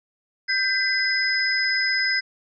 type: tone cluster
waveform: sine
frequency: 1571 / 2017 / 5050 Hz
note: G6 / B6 / D#8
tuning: +3 / +36 / +25 cents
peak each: -24 dBFS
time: 0.48-2.21 s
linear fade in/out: 20 ms
effects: none